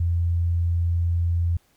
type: tone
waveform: sine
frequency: 85.4 Hz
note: F2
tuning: 38 cents flat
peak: -19 dBFS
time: 0-1.57 s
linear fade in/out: 5 ms
effects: pink hiss -63 dBFS RMS until 1.76 s